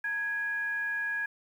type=tone with frequency modulation; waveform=sine; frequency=1661.2 Hz; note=G#6; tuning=in tune; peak=-29 dBFS; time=0.04-1.26 s; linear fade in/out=5 ms; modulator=747 Hz; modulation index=0.28; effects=10-bit